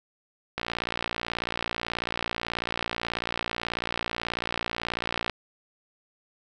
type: click train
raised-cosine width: 0.3 ms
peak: -12 dBFS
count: 276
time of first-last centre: 0.58-5.297 s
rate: 58.3 Hz
effects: none